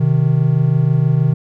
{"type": "tone pair together", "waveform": "triangle", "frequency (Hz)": [129.31, 155.56], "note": ["C3", "D#3"], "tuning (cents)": [-20, 0], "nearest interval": "minor third", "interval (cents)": 320, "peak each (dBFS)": -12, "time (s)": [0, 1.34], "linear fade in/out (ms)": 10, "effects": []}